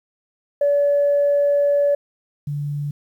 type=tone pair in turn; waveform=sine; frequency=573 / 145.33 Hz; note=D5 / D3; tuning=-43 / -18 cents; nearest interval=2 octaves; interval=2375 cents; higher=first; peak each=-13 / -22 dBFS; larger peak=first; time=0.61-1.95 / 2.47-2.91 s; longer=first; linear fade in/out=5 ms; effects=tanh soft clip ceiling -10 dBFS + 9-bit